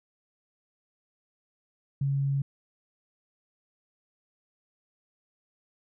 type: tone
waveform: sine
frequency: 138.59 Hz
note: C#3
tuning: in tune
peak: -24 dBFS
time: 2.01-2.42 s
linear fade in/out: 5 ms
effects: none